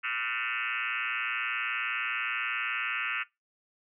sine tone with frequency modulation, 2017 Hz, B6, 36 cents sharp, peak -29 dBFS, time 0.03-3.24 s, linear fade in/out 20 ms, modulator 119 Hz, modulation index 6.4, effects noise-tail reverb RT60 0.2 s tail -20 dB re dry

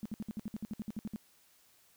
sine tone bursts, 214.7 Hz, A3, 42 cents flat, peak -35 dBFS, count 14, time 0.03-1.16 s, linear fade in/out 0 ms, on 25 ms, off 60 ms, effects white hiss -66 dBFS RMS until 1.96 s

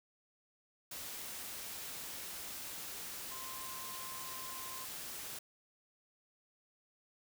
sine tone in noise, 1046.5 Hz, C6, in tune, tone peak -49 dBFS, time 3.31-4.85 s, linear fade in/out 5 ms, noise white, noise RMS -45 dBFS, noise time 0.91-5.39 s, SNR -7 dB, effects none

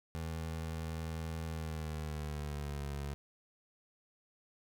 25% pulse tone with pitch glide, 80.8 to 70.75 Hz, E2 to C#2, -34 to +36 cents, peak -34 dBFS, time 0.15-3.14 s, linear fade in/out 0 ms, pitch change -230 cents, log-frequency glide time 1.46-2.89 s, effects none

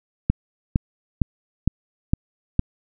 click train, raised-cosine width 5 ms, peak -4 dBFS, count 6, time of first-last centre 0.3-2.594 s, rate 2.18 Hz, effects none

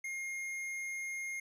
triangle tone with tanh clipping, 2134 Hz, C7, 34 cents sharp, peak -39 dBFS, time 0.04-1.4 s, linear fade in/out 5 ms, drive 16 dB, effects none

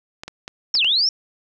clicks, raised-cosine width 0.2 ms, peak -15 dBFS, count 5, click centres 0.235 / 0.28 / 0.479 / 0.752 / 0.846 s
sine linear two-way sweep, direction down then up, 5588 to 2552 to 5588 Hz, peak -15 dBFS, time 0.74-1.09 s, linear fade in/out 2 ms, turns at 0.83 s
effects none

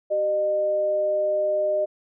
sine tone pair together, 384.8 / 609.2 Hz, G4 / D#5, -32 / -37 cents, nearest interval minor sixth, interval 795 cents, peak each -31 / -20 dBFS, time 0.1-1.86 s, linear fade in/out 20 ms, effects none

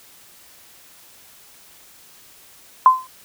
sine tone with exponential decay, 1032 Hz, C6, 24 cents flat, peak -3 dBFS, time 2.86-3.07 s, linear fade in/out 1 ms, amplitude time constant 45 ms, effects white hiss -48 dBFS RMS until 3.24 s

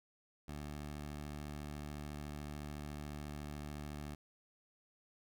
15% pulse tone, 73.9 Hz, D2, 11 cents sharp, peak -37 dBFS, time 0.48-4.15 s, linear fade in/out 5 ms, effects none

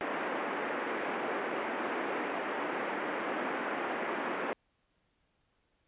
pink band-pass noise, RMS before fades -35 dBFS, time 0.01-4.53 s, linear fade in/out 0 ms, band 270 to 2200 Hz, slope 24 dB/octave, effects pink hiss -75 dBFS RMS until 5.87 s + resampled to 8000 Hz

